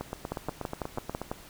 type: two click trains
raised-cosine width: 1 ms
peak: -17 / -19 dBFS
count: 7 / 11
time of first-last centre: 0.32-1.315 / 0.01-1.216 s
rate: 6.03 / 8.29 Hz
effects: pink hiss -50 dBFS RMS until 1.49 s